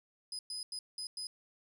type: tone bursts at uneven times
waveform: 35% pulse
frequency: 5010 Hz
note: D#8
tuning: 11 cents sharp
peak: -36 dBFS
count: 5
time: 0.32-0.39 / 0.5-0.63 / 0.72-0.79 / 0.98-1.07 / 1.17-1.27 s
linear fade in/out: 2 ms
effects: 13-bit